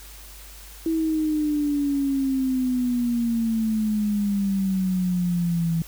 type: exponential sweep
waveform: sine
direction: down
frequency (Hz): 327 to 163.4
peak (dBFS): -20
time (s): 0.86-5.82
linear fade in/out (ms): 2
effects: added 50 Hz sine -43 dBFS peak until 5.87 s + white hiss -45 dBFS RMS until 5.87 s